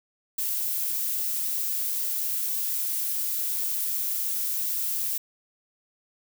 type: noise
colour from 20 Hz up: violet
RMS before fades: -28 dBFS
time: 0.38-5.18 s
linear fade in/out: 5 ms
effects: none